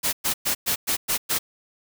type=noise bursts; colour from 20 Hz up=white; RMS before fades=-23 dBFS; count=7; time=0.03-1.39 s; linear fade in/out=20 ms; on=100 ms; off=110 ms; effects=none